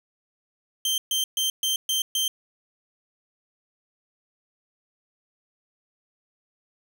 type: tone bursts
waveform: sawtooth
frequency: 3136 Hz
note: G7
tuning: in tune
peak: -19 dBFS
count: 6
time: 0.85-2.28 s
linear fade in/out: 2 ms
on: 130 ms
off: 130 ms
effects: none